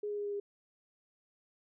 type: tone with pitch steps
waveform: sine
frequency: 415.9 / 413.3 / 410.6 / 408 / 405.5 Hz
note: G#4 / G#4 / G#4 / G#4 / G#4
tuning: +2 / -8 / -20 / -31 / -41 cents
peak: -34 dBFS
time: 0.03-0.4 s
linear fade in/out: 5 ms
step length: 74 ms
effects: none